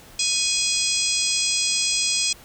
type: harmonic tone with a mistuned harmonic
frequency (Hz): 830.6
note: G#5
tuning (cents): 0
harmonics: 3 / 4 / 5 / 6 / 7 / 8 / 9 / 10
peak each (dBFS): -28 / -28 / -30 / -25 / -29 / -29 / -29 / -30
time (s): 0.19-2.33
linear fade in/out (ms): 5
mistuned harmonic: 9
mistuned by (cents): +44
effects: pink hiss -47 dBFS RMS until 2.44 s